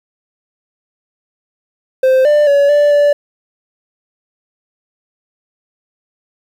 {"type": "tone with pitch steps", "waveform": "triangle", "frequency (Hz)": [521, 593, 567, 585, 581], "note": ["C5", "D5", "C#5", "D5", "D5"], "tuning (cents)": [-7, 17, 39, -7, -19], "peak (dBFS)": -5, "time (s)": [2.03, 3.13], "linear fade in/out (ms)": 5, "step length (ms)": 220, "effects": ["7-bit"]}